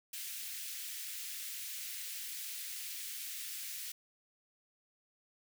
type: high-pass noise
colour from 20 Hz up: white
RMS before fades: -43 dBFS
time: 0.13-3.92 s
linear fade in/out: 5 ms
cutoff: 1900 Hz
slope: 24 dB/octave
effects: none